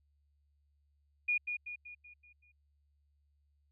sine tone with echo, 2441 Hz, D#7, 34 cents flat, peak -28 dBFS, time 1.28-1.38 s, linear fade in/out 10 ms, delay 190 ms, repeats 6, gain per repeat -6 dB, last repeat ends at 2.52 s, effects added 72 Hz sine -70 dBFS peak until 3.71 s

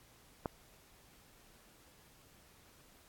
click, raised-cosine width 1 ms, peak -21 dBFS, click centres 0.458 s, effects pink hiss -63 dBFS RMS until 3.08 s + AAC 64 kbps

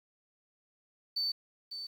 sine tone with echo, 4533 Hz, C#8, 38 cents sharp, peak -28 dBFS, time 1.16-1.32 s, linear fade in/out 10 ms, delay 550 ms, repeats 1, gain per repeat -10 dB, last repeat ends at 1.87 s, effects tanh soft clip ceiling -27 dBFS + 10-bit

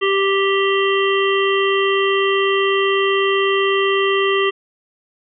harmonic tone, 392 Hz, G4, in tune, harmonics 1 / 3 / 5 / 7 / 8, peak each -16 / -21 / -23 / -24 / -25 dBFS, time 0.01-4.51 s, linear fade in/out 20 ms, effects none

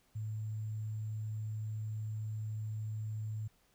sine tone with sample-and-hold, 108.3 Hz, A2, 27 cents flat, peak -36 dBFS, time 0.15-3.48 s, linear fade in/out 10 ms, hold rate 7350 Hz, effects pink hiss -71 dBFS RMS until 3.74 s

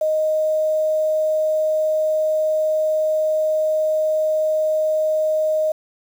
sine tone with quantisation, 622.3 Hz, D#5, in tune, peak -16 dBFS, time 0.01-5.72 s, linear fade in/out 5 ms, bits 7, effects none

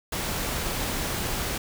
pink noise, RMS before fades -29 dBFS, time 0.12-1.58 s, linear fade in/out 5 ms, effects none

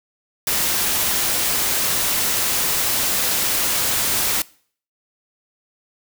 white noise, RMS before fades -20 dBFS, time 0.47-4.42 s, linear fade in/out 2 ms, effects noise-tail reverb RT60 0.5 s tail -22 dB re dry

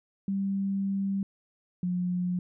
sine tone pair in turn, 196 / 179.25 Hz, G3 / F3, 0 / +45 cents, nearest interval major second, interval 155 cents, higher first, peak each -26 dBFS, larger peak neither, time 0.28-1.23 / 1.83-2.39 s, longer first, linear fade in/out 2 ms, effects none

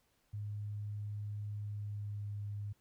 sine tone with pitch glide, 103.9 to 102.71 Hz, G#2 to G#2, +1 to -19 cents, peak -38 dBFS, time 0.33-2.73 s, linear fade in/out 10 ms, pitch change -20 cents, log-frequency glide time 1.54-2.39 s, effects pink hiss -75 dBFS RMS until 2.8 s

